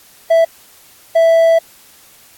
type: tone bursts at uneven times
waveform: triangle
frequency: 659.3 Hz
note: E5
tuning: in tune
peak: -5 dBFS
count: 2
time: 0.3-0.45 / 1.15-1.59 s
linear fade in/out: 10 ms
effects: white hiss -45 dBFS RMS until 2.37 s + AAC 64 kbps